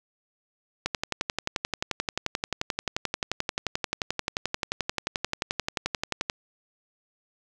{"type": "click train", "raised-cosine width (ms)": 0.2, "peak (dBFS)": -9, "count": 63, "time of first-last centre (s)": [0.86, 6.299], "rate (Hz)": 11.4, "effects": []}